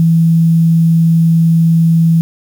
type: tone with quantisation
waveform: sine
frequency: 164.81 Hz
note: E3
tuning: in tune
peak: -6 dBFS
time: 0-2.21 s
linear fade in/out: 0 ms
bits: 6
effects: none